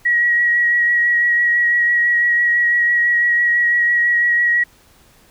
sine tone with vibrato, 1909 Hz, A#6, 41 cents sharp, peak -12 dBFS, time 0.05-4.64 s, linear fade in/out 10 ms, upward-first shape sine, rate 6 Hz, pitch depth 15 cents each way, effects pink hiss -51 dBFS RMS until 5.3 s

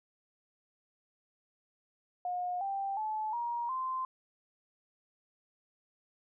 sine tone with pitch steps, 718 / 787.5 / 863.8 / 947.4 / 1039.1 Hz, F5 / G5 / A5 / A#5 / C6, +48 / +8 / -32 / +28 / -12 cents, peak -32 dBFS, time 2.25-4.05 s, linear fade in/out 2 ms, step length 360 ms, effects none

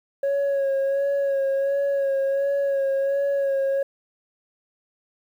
sine tone with vibrato, 552 Hz, C#5, 7 cents flat, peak -17 dBFS, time 0.23-3.83 s, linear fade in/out 5 ms, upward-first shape sine, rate 1.4 Hz, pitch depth 28 cents each way, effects tanh soft clip ceiling -19 dBFS + 9-bit

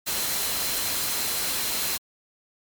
sine tone in noise, 4102 Hz, C8, 35 cents flat, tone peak -35 dBFS, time 0.06-1.98 s, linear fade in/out 20 ms, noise white, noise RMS -27 dBFS, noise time 0.06-1.98 s, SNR -11 dB, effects MP3 96 kbps

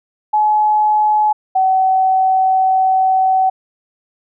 sine tone pair in turn, 850 / 757.3 Hz, G#5 / F#5, +40 / +40 cents, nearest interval major second, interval 200 cents, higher first, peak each -10 dBFS, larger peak neither, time 0.33-1.33 / 1.55-3.5 s, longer second, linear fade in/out 10 ms, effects none

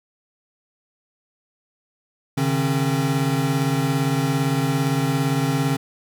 square tone cluster, 135.6 / 153.2 / 270 Hz, C#3 / D#3 / C#4, -38 / -27 / -45 cents, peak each -24 dBFS, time 2.37-5.77 s, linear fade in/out 10 ms, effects none

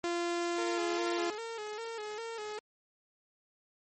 sawtooth tone, 345 Hz, F4, 21 cents flat, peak -27 dBFS, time 0.04-1.3 s, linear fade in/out 0 ms
sawtooth tone with vibrato, 440 Hz, A4, in tune, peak -34 dBFS, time 0.58-2.59 s, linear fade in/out 2 ms, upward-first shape square, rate 2.5 Hz, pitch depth 68 cents each way
effects MP3 32 kbps

